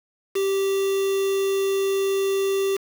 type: tone with quantisation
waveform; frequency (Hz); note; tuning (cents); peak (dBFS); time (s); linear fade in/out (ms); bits
triangle; 390.7; G4; -6; -18; 0.35-2.77; 10; 5
effects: none